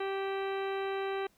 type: harmonic tone with a mistuned harmonic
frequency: 390 Hz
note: G4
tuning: 9 cents flat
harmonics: 1 / 2 / 3 / 4 / 5 / 6 / 7 / 8 / 10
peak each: -33 / -39 / -43 / -45 / -47 / -49 / -50 / -51 / -53 dBFS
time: 0-1.27 s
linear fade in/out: 5 ms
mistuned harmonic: 7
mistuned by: -35 cents
effects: pink hiss -68 dBFS RMS until 1.37 s